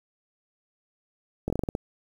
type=slowing click train; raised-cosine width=2 ms; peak=-14 dBFS; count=8; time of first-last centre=1.48-1.751 s; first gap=21 ms; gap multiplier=1.2; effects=8-bit